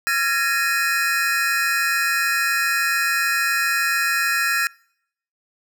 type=tone cluster; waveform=square; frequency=1368 / 1677 / 1844 / 2496 Hz; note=F6 / G#6 / A#6 / D#7; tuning=-36 / +16 / -19 / +5 cents; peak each=-25 / -24 / -24 / -26 dBFS; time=0.07-4.67 s; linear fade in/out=0 ms; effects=noise-tail reverb RT60 0.7 s tail -26 dB re dry